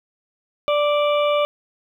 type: harmonic tone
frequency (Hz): 587.3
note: D5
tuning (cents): 0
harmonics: 1 / 2 / 4 / 5 / 6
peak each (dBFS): -17 / -23 / -29 / -31 / -33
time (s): 0.68-1.45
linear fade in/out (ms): 0
effects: 9-bit